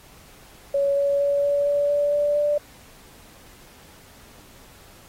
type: tone with pitch steps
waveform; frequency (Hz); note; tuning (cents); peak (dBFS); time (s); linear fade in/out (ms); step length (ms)
sine; 560 / 563.9 / 567.8 / 571.8 / 575.7 / 579.7 / 583.8 / 587.8; C#5 / C#5 / C#5 / D5 / D5 / D5 / D5 / D5; +18 / +30 / +41 / -46 / -35 / -23 / -10 / +1; -18; 0.74-2.58; 5; 230
effects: pink hiss -50 dBFS RMS until 5.08 s + AAC 48 kbps